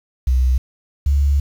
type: tone pair in turn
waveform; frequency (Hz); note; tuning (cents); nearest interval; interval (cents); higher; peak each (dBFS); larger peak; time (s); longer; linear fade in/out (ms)
sine; 63.6 / 70.71; C2 / C#2; -48 / +35; major second; 183; second; -12; neither; 0.27-0.58 / 1.06-1.4; second; 5
effects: 7-bit